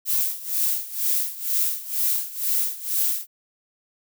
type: noise with tremolo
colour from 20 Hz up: violet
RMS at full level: -21 dBFS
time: 0.05-3.27 s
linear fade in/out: 50 ms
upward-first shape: sine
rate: 2.1 Hz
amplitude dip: 85%
effects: none